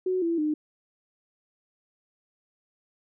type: tone with pitch steps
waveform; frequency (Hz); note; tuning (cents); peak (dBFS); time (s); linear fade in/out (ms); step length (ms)
sine; 370 / 335.4 / 304; F#4 / E4 / D#4; 0 / +30 / -40; -23; 0.06-0.54; 5; 160
effects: none